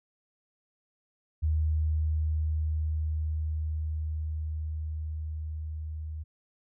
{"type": "tone with level ramp", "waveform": "sine", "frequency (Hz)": 77.78, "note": "D#2", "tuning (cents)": 0, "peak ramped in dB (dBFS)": [-23, -34], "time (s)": [1.42, 6.24], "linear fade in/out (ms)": 20, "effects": []}